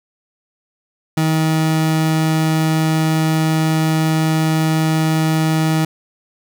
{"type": "tone", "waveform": "30% pulse", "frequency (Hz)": 158.5, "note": "D#3", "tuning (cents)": 32, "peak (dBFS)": -11, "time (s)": [1.17, 5.85], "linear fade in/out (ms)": 5, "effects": []}